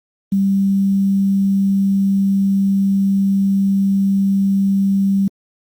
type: tone with quantisation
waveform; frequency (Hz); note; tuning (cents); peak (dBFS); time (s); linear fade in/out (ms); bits
sine; 196; G3; 0; -12; 0.32-5.28; 5; 7
effects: Opus 48 kbps